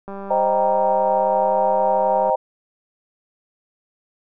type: click train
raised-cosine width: 1 ms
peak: -20 dBFS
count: 438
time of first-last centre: 0.08-2.298 s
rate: 197 Hz
type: chord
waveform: sine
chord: C minor seventh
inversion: none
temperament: equal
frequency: 523.3 / 622.3 / 784 / 932.3 Hz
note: C5 / Eb5 / G5 / Bb5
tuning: 0 / 0 / 0 / 0 cents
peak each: -21 dBFS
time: 0.3-2.36 s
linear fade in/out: 10 ms
effects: none